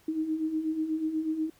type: beating tone pair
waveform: sine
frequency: 308.7 / 316.9 Hz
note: D#4 / D#4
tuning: -14 / +32 cents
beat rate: 8.2 Hz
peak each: -35 / -28 dBFS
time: 0.08-1.5 s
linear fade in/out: 5 ms
effects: pink hiss -62 dBFS RMS until 1.59 s